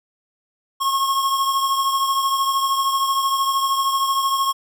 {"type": "beating tone pair", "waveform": "square", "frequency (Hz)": [1085, 1098], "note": ["C#6", "C#6"], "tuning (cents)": [-37, -17], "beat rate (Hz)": 13, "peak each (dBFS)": [-19, -27], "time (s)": [0.8, 4.53], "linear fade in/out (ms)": 20, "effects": []}